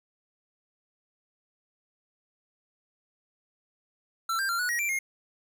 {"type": "tone with pitch steps", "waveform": "square", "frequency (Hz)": [1343, 1584, 1379, 1468, 1896, 2352, 2138], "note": ["E6", "G6", "F6", "F#6", "A#6", "D7", "C7"], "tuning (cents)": [32, 18, -22, -14, 29, 2, 37], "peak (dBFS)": -27, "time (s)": [4.29, 4.99], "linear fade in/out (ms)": 5, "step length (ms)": 100, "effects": []}